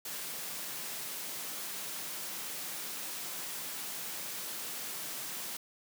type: high-pass noise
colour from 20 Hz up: white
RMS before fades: -40 dBFS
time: 0.05-5.57 s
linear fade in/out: 5 ms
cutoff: 130 Hz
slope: 48 dB/octave
effects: none